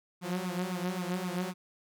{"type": "tone with flanger", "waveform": "sawtooth", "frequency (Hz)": 180.9, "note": "F#3", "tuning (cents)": -39, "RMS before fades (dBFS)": -34, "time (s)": [0.21, 1.54], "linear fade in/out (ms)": 50, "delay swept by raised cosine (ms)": [0.8, 5.6], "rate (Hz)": 3.8, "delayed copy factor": 0.85, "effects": []}